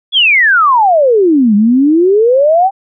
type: exponential two-way sweep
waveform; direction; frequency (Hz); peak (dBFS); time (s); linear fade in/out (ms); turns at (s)
sine; down then up; 3474 to 200 to 801; -5; 0.12-2.71; 50; 1.55
effects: none